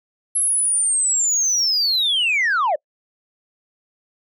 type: linear sweep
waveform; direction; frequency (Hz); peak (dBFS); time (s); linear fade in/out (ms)
sine; down; 11110 to 541; -14; 0.35-2.76; 10
effects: noise-tail reverb RT60 0.1 s tail -26 dB re dry + tanh soft clip ceiling -14 dBFS